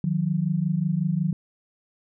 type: tone pair together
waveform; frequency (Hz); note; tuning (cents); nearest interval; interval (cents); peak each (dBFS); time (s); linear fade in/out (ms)
sine; 155.56 / 181.04; D#3 / F#3; 0 / -37; minor third; 263; -24; 0.04-1.33; 2
effects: none